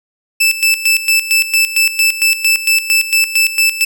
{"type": "tone with tremolo", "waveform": "sawtooth", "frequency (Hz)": 2637, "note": "E7", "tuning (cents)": 0, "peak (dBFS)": -5, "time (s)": [0.4, 3.85], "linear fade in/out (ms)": 10, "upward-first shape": "square", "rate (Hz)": 4.4, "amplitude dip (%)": 75, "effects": []}